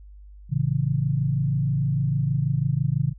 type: chord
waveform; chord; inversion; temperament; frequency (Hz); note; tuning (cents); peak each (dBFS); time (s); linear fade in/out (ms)
sine; A major; none; equal with one note detuned; 112.77 / 138.59 / 164.81; A2 / C#3 / E3; +43 / 0 / 0; -27 / -22 / -27; 0.49-3.14; 50
effects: added 50 Hz sine -42 dBFS peak until 3.18 s